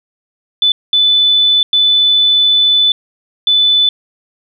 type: tone bursts at uneven times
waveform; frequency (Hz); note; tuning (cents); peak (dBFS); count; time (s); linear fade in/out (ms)
sine; 3497; A7; -11; -7; 4; 0.62-0.72 / 0.93-1.63 / 1.73-2.92 / 3.47-3.89; 2
effects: none